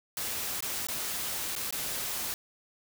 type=noise with dropouts; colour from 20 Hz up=white; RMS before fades=-34 dBFS; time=0.17-2.34 s; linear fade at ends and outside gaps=1 ms; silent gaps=0.606-0.624 / 0.87-0.885 / 1.553-1.562 / 1.708-1.725 s; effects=none